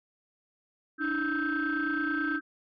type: tone cluster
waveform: sine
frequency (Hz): 290.5 / 319.7 / 1301 / 1564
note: D4 / D#4 / E6 / G6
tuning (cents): -19 / +47 / -23 / -4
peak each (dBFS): -31 / -32 / -36 / -29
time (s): 0.98-2.41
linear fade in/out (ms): 50
effects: tanh soft clip ceiling -22 dBFS